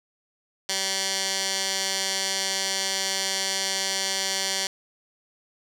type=tone with band-pass filter; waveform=15% pulse; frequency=192.8 Hz; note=G3; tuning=28 cents flat; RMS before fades=-27 dBFS; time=0.69-4.67 s; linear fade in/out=2 ms; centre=5300 Hz; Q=1.4; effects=8-bit